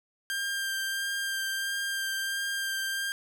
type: tone with vibrato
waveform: sawtooth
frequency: 1590 Hz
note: G6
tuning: 24 cents sharp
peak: -26 dBFS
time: 0.3-3.12 s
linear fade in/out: 0 ms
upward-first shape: sine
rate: 1.5 Hz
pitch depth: 13 cents each way
effects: none